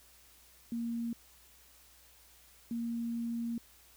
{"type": "tone bursts at uneven times", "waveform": "sine", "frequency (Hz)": 233.1, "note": "A#3", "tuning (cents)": 0, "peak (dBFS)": -33, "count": 2, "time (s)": [[0.72, 1.13], [2.71, 3.58]], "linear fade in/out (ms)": 2, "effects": ["added 60 Hz sine -67 dBFS peak until 3.96 s", "white hiss -61 dBFS RMS until 3.96 s"]}